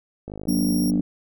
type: click train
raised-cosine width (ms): 2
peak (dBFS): -21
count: 38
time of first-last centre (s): 0.28-0.996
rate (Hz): 51.7
type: chord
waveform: sine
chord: Gb augmented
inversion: none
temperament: equal with one note detuned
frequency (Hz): 185 / 238.7 / 293.7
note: Gb3 / Bb3 / D4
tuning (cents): 0 / +41 / 0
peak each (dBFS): -23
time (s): 0.47-1.01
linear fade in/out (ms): 5
type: tone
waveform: 10% pulse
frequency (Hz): 5588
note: F8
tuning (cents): 0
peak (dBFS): -25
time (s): 0.48-0.91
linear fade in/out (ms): 10
effects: none

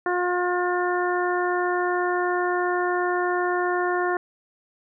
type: harmonic tone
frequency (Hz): 357.2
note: F4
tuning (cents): +39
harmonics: 1 / 2 / 3 / 4 / 5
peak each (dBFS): -24 / -27 / -29 / -30 / -31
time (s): 0.06-4.17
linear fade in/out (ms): 2
effects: none

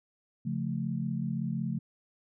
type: chord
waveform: sine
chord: Db augmented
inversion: none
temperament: equal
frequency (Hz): 138.59 / 174.61 / 220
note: Db3 / F3 / A3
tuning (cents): 0 / 0 / 0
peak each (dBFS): -34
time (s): 0.45-1.79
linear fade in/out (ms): 10
effects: none

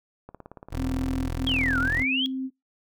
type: click train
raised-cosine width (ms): 1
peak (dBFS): -27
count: 16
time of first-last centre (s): 0.29-1.137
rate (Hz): 17.7
type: tone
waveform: 20% pulse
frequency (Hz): 41.75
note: E1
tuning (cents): +23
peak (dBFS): -23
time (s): 0.7-2.05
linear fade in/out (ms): 50
type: tone bursts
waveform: sine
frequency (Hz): 262.5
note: C4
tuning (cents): +6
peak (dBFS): -27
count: 3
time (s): 0.76-2.504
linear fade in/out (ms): 50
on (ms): 540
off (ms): 62
type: exponential two-way sweep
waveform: sine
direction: down then up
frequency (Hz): 3349 to 1353 to 3349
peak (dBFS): -23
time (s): 1.47-2.26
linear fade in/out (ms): 0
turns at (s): 1.79
effects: noise-tail reverb RT60 0.2 s tail -23 dB re dry

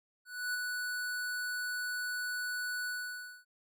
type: tone with ADSR envelope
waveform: square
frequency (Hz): 1480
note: F#6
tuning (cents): 0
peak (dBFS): -32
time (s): 0.25-3.45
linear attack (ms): 290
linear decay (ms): 15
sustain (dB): -3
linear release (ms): 580
effects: none

